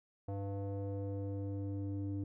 square tone with low-pass filter sweep, 99.3 Hz, G2, 23 cents sharp, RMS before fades -39 dBFS, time 0.28-2.24 s, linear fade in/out 5 ms, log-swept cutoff 640 to 320 Hz, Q 2.7, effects none

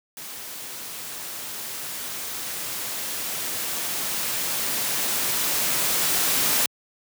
white noise with level ramp, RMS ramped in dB -37 to -21 dBFS, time 0.17-6.66 s, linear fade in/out 2 ms, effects high-pass 100 Hz 12 dB/octave

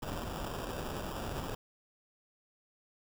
pink noise with sample-and-hold, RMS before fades -39 dBFS, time 0.02-1.55 s, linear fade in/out 5 ms, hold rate 2100 Hz, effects none

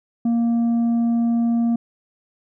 sine tone with tanh clipping, 233.4 Hz, A#3, 2 cents sharp, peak -17 dBFS, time 0.25-1.76 s, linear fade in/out 5 ms, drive 4 dB, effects none

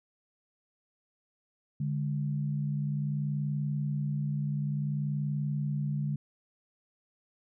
sine tone pair together, 145.64 / 206.2 Hz, D3 / G#3, -14 / -12 cents, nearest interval tritone, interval 602 cents, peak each -29 / -36 dBFS, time 1.8-6.16 s, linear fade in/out 5 ms, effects none

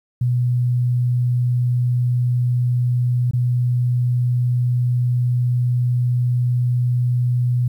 sine tone with dropouts, 123.1 Hz, B2, 5 cents flat, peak -15 dBFS, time 0.21-7.68 s, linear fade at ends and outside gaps 5 ms, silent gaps 3.311-3.333 s, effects 9-bit

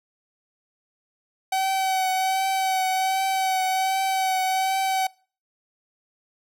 45% pulse tone with vibrato, 760 Hz, F#5, 46 cents sharp, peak -21 dBFS, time 1.52-5.07 s, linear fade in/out 5 ms, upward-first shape triangle, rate 1.3 Hz, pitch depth 24 cents each way, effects noise-tail reverb RT60 0.4 s tail -24 dB re dry

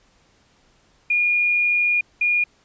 sine tone pair in turn, 2431 / 2431 Hz, D#7 / D#7, -41 / -41 cents, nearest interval unison, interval 0 cents, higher neither, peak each -16 dBFS, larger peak neither, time 1.1-2.01 / 2.21-2.44 s, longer first, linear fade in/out 5 ms, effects pink hiss -59 dBFS RMS until 2.64 s + resampled to 16000 Hz

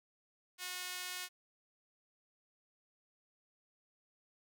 sawtooth tone with high-pass filter, 362.9 Hz, F#4, 34 cents flat, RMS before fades -43 dBFS, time 0.58-1.29 s, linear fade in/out 50 ms, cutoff 2100 Hz, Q 0.68, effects none

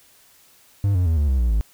triangle tone with pitch steps, 100 / 90.13 / 81.23 / 73.2 / 65.98 / 59.46 / 53.59 Hz, G2 / F#2 / E2 / D2 / C2 / A#1 / A1, +35 / -45 / -25 / -5 / +15 / +35 / -45 cents, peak -14 dBFS, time 0.84-1.61 s, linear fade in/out 0 ms, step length 110 ms, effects white hiss -54 dBFS RMS until 1.73 s

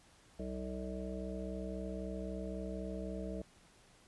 harmonic tone, 63.8 Hz, C2, 43 cents flat, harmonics 1 / 3 / 5 / 7 / 9 / 10, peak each -44 / -43 / -47 / -47 / -49 / -48 dBFS, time 0.39-3.42 s, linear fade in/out 5 ms, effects pink hiss -64 dBFS RMS until 4.07 s + resampled to 24000 Hz

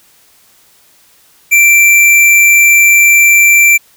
square tone, 2349 Hz, D7, in tune, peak -4 dBFS, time 1.51-3.78 s, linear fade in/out 20 ms, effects white hiss -47 dBFS RMS until 3.96 s

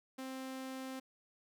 sawtooth tone, 262.5 Hz, C4, 6 cents sharp, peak -38 dBFS, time 0.18-1 s, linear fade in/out 10 ms, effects none

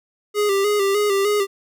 square tone with vibrato, 404.7 Hz, G#4, 45 cents flat, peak -17 dBFS, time 0.34-1.47 s, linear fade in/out 50 ms, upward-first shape square, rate 3.3 Hz, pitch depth 47 cents each way, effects none

